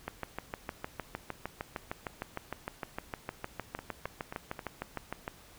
two click trains, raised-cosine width 0.5 ms, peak -24 / -20 dBFS, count 4 / 35, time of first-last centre 3.79-4.592 / 0.08-5.279 s, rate 3.74 / 6.54 Hz, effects pink hiss -56 dBFS RMS until 5.58 s

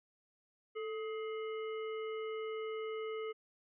harmonic tone with a mistuned harmonic, 420.8 Hz, G#4, 23 cents sharp, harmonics 1 / 3 / 5 / 7, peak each -38 / -48 / -51 / -55 dBFS, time 0.75-3.33 s, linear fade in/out 20 ms, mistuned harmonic 1, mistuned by +77 cents, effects none

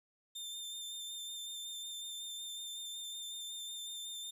sawtooth tone with vibrato, 3589 Hz, A7, 34 cents sharp, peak -39 dBFS, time 0.35-4.31 s, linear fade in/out 10 ms, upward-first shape sine, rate 5.4 Hz, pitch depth 17 cents each way, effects resampled to 32000 Hz + 12-bit

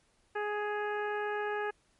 harmonic tone with a mistuned harmonic, 417 Hz, G#4, 7 cents sharp, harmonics 1 / 2 / 3 / 4 / 5 / 6 / 7, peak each -34 / -37 / -42 / -38 / -51 / -49 / -55 dBFS, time 0.35-1.71 s, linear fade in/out 10 ms, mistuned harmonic 7, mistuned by -29 cents, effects pink hiss -70 dBFS RMS until 1.99 s + MP3 48 kbps

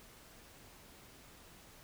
silence, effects pink hiss -58 dBFS RMS until 1.83 s

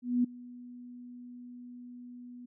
sine tone with ADSR envelope, 245.1 Hz, B3, 13 cents flat, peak -22 dBFS, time 0.02-2.46 s, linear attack 220 ms, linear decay 8 ms, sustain -22 dB, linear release 10 ms, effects none

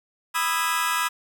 sawtooth chord, E major seventh, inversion second, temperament just, 988.9 / 1236.1 / 1318.5 / 1648.1 Hz, B5 / D#6 / E6 / G#6, +2 / -12 / 0 / -14 cents, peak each -23 / -24 / -24 / -25 dBFS, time 0.34-1.09 s, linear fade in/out 20 ms, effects 9-bit

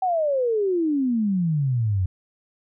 sine exponential sweep, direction down, 768 to 89 Hz, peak -19 dBFS, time 0.02-2.06 s, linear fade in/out 5 ms, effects none

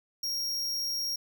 45% pulse tone, 5588 Hz, F8, in tune, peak -30 dBFS, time 0.23-1.16 s, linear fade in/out 5 ms, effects none

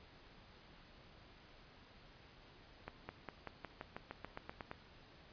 accelerating click train, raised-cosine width 0.5 ms, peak -29 dBFS, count 13, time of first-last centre 2.88-4.714 s, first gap 210 ms, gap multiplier 0.94, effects pink hiss -61 dBFS RMS until 5.32 s + resampled to 11025 Hz

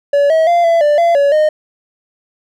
triangle tone with pitch steps, 570 / 642 / 691 / 671 / 590 / 681 / 566 / 614 Hz, C#5 / E5 / F5 / E5 / D5 / F5 / C#5 / D#5, +48 / -46 / -19 / +31 / +8 / -44 / +36 / -23 cents, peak -6 dBFS, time 0.13-1.49 s, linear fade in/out 5 ms, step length 170 ms, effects none

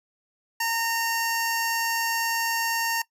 10% pulse tone with notch filter, 918 Hz, A#5, 27 cents flat, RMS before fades -26 dBFS, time 0.6-3.02 s, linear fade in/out 5 ms, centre 3700 Hz, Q 1.5, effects noise-tail reverb RT60 0.1 s tail -19 dB re dry + resampled to 32000 Hz

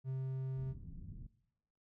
triangle tone, 131.9 Hz, C3, 14 cents sharp, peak -34 dBFS, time 0.04-0.75 s, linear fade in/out 50 ms
pink low-pass noise, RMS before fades -49 dBFS, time 0.57-1.27 s, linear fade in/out 5 ms, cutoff 210 Hz, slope 24 dB/octave
effects noise-tail reverb RT60 1.0 s tail -22 dB re dry

